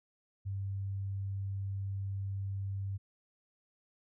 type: tone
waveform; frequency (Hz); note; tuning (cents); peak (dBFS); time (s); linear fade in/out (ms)
sine; 98; G2; 0; -34; 0.45-2.98; 20
effects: none